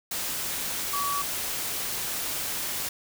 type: tone in noise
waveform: sine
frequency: 1138 Hz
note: C#6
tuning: 45 cents sharp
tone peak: -27 dBFS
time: 0.93-1.22 s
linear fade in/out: 5 ms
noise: white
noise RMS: -31 dBFS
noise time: 0.11-2.89 s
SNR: +1 dB
effects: none